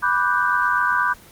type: chord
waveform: sine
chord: G major seventh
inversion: first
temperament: equal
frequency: 987.8 / 1174.7 / 1480 / 1568 Hz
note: B5 / D6 / F#6 / G6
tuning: 0 / 0 / 0 / 0 cents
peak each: -22 dBFS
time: 0.02-1.14 s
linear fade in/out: 20 ms
effects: pink hiss -46 dBFS RMS until 1.31 s + Opus 24 kbps